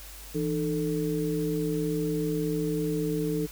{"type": "tone cluster", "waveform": "sine", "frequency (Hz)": [164.4, 303.9, 442], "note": ["E3", "D#4", "A4"], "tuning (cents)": [-4, -41, 8], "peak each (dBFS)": -30, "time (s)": [0.34, 3.47], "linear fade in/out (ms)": 20, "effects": ["added 50 Hz sine -45 dBFS peak until 3.51 s", "white hiss -46 dBFS RMS until 3.51 s"]}